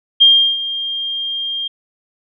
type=tone with ADSR envelope; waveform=sine; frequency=3207 Hz; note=G7; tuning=39 cents sharp; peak=-4 dBFS; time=0.2-1.68 s; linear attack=19 ms; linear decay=350 ms; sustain=-15 dB; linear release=9 ms; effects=none